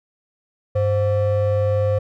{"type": "ring-modulated tone", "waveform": "triangle", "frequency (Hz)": 311.1, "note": "D#4", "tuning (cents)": 0, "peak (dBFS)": -11, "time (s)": [0.75, 1.99], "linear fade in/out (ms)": 10, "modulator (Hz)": 212, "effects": []}